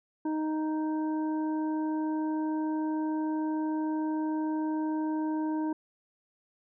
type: harmonic tone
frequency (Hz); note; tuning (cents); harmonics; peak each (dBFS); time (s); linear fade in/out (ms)
311.1; D#4; 0; 1 / 2 / 3 / 5; -28 / -43 / -38 / -51; 0.25-5.73; 5
effects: none